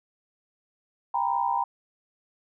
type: tone cluster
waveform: sine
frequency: 795 / 938 / 1000 Hz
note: G5 / A#5 / B5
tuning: +24 / +11 / +21 cents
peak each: -28 / -26 / -29 dBFS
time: 1.14-1.64 s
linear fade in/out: 5 ms
effects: none